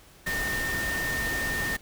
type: tone in noise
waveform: sine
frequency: 1820 Hz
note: A#6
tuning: 42 cents flat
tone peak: -28 dBFS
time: 0.26-1.77 s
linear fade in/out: 10 ms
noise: pink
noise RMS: -33 dBFS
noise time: 0.26-1.77 s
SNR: +2 dB
effects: pink hiss -54 dBFS RMS until 1.81 s